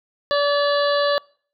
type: harmonic tone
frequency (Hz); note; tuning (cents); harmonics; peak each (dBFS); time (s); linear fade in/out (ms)
575; D5; -37; 1 / 2 / 3 / 5 / 6 / 7 / 8; -18 / -23 / -26 / -34 / -32 / -29 / -33; 0.31-1.18; 0
effects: noise-tail reverb RT60 0.5 s tail -26 dB re dry